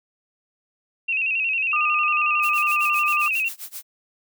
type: tone with vibrato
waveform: sine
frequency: 2637 Hz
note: E7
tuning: in tune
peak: -20 dBFS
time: 1.08-3.49 s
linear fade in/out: 10 ms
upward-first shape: square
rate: 11 Hz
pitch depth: 60 cents each way
type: tone with pitch glide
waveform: sine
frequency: 1213 to 1198.4 Hz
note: D#6 to D6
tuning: -44 to +35 cents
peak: -21 dBFS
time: 1.73-3.28 s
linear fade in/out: 2 ms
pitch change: -21 cents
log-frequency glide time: 1.84-2.85 s
type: noise with tremolo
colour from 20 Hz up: blue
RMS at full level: -33 dBFS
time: 2.42-3.83 s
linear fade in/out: 20 ms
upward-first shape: sine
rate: 7.6 Hz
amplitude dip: 95%
effects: none